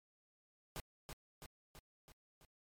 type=noise with echo; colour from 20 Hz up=pink; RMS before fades=-44 dBFS; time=0.76-0.8 s; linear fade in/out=0 ms; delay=330 ms; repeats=5; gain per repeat=-4 dB; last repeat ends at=2.45 s; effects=MP3 64 kbps